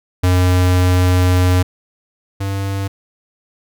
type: tone pair in turn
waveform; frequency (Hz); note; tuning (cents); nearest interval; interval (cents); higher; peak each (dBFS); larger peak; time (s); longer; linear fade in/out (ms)
square; 90.7 / 98.06; F#2 / G2; -34 / +1; minor second; 135; second; -11 / -19; first; 0.23-1.63 / 2.4-2.88; first; 10
effects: none